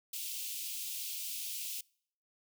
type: high-pass noise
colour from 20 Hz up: white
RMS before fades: -40 dBFS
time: 0.13-1.81 s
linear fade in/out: 5 ms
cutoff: 2500 Hz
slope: 48 dB/octave
effects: noise-tail reverb RT60 0.6 s tail -26 dB re dry

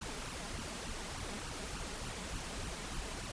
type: noise with flanger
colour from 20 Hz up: pink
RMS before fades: -42 dBFS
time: 0.01-3.32 s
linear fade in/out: 10 ms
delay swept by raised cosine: 0.68 to 4.98 ms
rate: 3.4 Hz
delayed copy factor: +0.75
effects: resampled to 22050 Hz

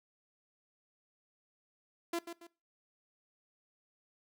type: tone with echo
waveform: sawtooth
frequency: 340 Hz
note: F4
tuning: 46 cents flat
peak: -29 dBFS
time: 2.13-2.19 s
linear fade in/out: 5 ms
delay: 140 ms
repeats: 2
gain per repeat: -9 dB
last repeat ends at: 2.47 s
effects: noise-tail reverb RT60 0.3 s tail -20 dB re dry

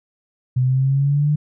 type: exponential sweep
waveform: sine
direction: up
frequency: 125.6 to 150.7 Hz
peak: -14 dBFS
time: 0.56-1.36 s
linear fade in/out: 10 ms
effects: none

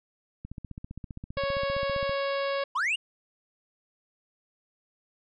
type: click train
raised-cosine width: 5 ms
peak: -26 dBFS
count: 26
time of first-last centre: 0.45-2.095 s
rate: 15.2 Hz
type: harmonic tone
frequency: 554.4 Hz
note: C#5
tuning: in tune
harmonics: 1 / 2 / 3 / 4 / 5 / 6 / 7 / 8 / 9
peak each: -28 / -34 / -38 / -40 / -42 / -44 / -45 / -46 / -47 dBFS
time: 1.37-2.64 s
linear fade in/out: 5 ms
type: linear sweep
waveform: triangle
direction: up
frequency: 912 to 2951 Hz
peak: -23 dBFS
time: 2.75-2.96 s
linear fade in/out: 10 ms
effects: resampled to 22050 Hz

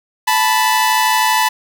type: tone pair together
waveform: sawtooth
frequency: 875.2 / 987.8 Hz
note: A5 / B5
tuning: -9 / 0 cents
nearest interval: major second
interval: 209 cents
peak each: -11 dBFS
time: 0.27-1.49 s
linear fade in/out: 10 ms
effects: 7-bit

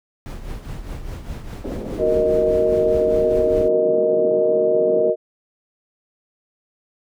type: noise with tremolo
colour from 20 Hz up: brown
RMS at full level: -28 dBFS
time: 0.26-3.68 s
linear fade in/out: 0 ms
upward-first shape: triangle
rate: 4.9 Hz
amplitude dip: 65%
type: band-pass noise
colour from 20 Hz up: pink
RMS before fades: -29 dBFS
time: 1.64-5.1 s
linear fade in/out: 2 ms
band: 210 to 520 Hz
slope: 24 dB/octave
type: chord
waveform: sine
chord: D# minor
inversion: first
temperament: equal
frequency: 370 / 466.2 / 622.3 Hz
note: F#4 / A#4 / D#5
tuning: 0 / 0 / 0 cents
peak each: -22 / -18 / -18 dBFS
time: 1.98-5.16 s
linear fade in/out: 50 ms
effects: none

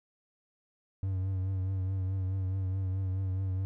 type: tone with vibrato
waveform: triangle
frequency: 94.7 Hz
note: F#2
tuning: 41 cents sharp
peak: -27 dBFS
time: 1.03-3.65 s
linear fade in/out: 0 ms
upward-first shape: triangle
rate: 4.7 Hz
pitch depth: 44 cents each way
effects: none

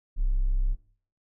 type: tone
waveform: triangle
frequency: 32.92 Hz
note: C1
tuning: 11 cents sharp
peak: -18 dBFS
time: 0.16-0.76 s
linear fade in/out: 50 ms
effects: noise-tail reverb RT60 0.5 s tail -18 dB re dry + tanh soft clip ceiling -18 dBFS

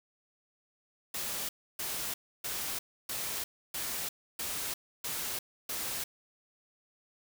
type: noise bursts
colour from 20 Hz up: white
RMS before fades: -36 dBFS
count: 8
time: 1.14-6.04 s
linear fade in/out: 5 ms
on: 350 ms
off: 300 ms
effects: none

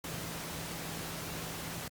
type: tone in noise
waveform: sine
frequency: 164.2 Hz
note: E3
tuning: 6 cents flat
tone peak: -45 dBFS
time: 0.04-1.88 s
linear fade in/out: 2 ms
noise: pink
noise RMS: -40 dBFS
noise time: 0.04-1.88 s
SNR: -8 dB
effects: high-pass 80 Hz 12 dB/octave + Opus 48 kbps

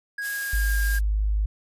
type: tone with pitch glide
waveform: triangle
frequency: 1647 to 1617.8 Hz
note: G#6 to G#6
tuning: -15 to -46 cents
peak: -26 dBFS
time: 0.18-0.99 s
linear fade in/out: 5 ms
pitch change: -31 cents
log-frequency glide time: 0.29-0.7 s
type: noise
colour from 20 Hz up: blue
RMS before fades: -33 dBFS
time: 0.21-1.01 s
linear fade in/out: 50 ms
type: tone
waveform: sine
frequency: 51.91 Hz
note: G#1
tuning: in tune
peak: -20 dBFS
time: 0.53-1.46 s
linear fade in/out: 5 ms
effects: resampled to 32000 Hz

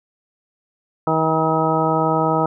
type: harmonic tone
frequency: 159.5 Hz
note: D#3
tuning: 43 cents sharp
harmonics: 1 / 2 / 3 / 4 / 5 / 6 / 8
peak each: -23 / -23 / -23 / -23 / -23 / -23 / -23 dBFS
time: 1.07-2.46 s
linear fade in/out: 2 ms
effects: none

